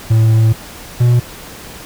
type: tone pair in turn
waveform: triangle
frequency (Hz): 111.5 / 121.23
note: A2 / B2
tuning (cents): +23 / -32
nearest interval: minor second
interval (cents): 145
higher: second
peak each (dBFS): -5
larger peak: neither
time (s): 0.1-0.53 / 1-1.2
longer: first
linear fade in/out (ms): 10
effects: pink hiss -33 dBFS RMS until 1.85 s